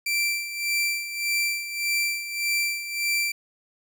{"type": "tone with tremolo", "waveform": "sawtooth", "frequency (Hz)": 2347, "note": "D7", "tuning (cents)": -2, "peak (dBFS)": -18, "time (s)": [0.06, 3.32], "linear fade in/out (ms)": 5, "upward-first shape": "sine", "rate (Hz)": 1.7, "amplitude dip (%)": 70, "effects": []}